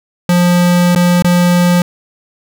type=tone with dropouts; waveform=square; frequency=176.4 Hz; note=F3; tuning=18 cents sharp; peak=-8 dBFS; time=0.29-1.82 s; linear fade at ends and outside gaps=2 ms; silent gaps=0.95-0.959 / 1.223-1.245 s; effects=none